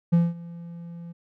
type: tone with ADSR envelope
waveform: triangle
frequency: 170.2 Hz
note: F3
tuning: 44 cents flat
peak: -12 dBFS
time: 0.12-1.13 s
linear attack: 16 ms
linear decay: 200 ms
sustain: -22 dB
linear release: 18 ms
effects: none